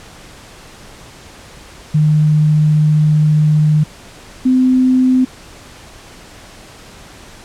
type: tone pair in turn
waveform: sine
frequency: 152.5 / 256.5 Hz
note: D#3 / C4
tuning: -34 / -34 cents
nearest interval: major sixth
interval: 900 cents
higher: second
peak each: -8 dBFS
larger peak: neither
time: 1.94-3.84 / 4.45-5.25 s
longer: first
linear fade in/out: 10 ms
effects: pink hiss -38 dBFS RMS until 7.44 s + low-pass 9000 Hz 12 dB/octave